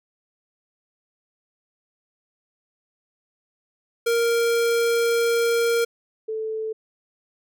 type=tone pair in turn; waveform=square / sine; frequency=466.2 / 439 Hz; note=A#4 / A4; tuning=0 / -4 cents; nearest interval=minor second; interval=104 cents; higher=first; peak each=-19 / -25 dBFS; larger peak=first; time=4.06-5.85 / 6.28-6.73 s; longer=first; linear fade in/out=10 ms; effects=none